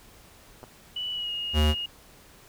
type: clicks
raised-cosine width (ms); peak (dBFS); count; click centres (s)
1; -29; 2; 0.631 / 0.639
type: tone with pitch glide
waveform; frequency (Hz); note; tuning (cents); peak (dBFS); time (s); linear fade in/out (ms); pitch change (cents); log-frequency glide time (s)
sine; 2960 to 2861; F#7 to F7; 0 to +41; -29; 0.96-1.86; 5; -59; 1.12-1.32
type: tone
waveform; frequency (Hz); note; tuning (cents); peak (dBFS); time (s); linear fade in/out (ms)
square; 75.8; D#2; -45; -20; 1.53-1.75; 50
effects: pink hiss -53 dBFS RMS until 2.48 s